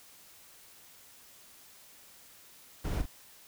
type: noise with echo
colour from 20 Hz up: brown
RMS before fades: -32 dBFS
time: 2.84-3.02 s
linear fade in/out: 10 ms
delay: 42 ms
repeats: 1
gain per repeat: -9 dB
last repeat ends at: 3.062 s
effects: white hiss -56 dBFS RMS until 3.47 s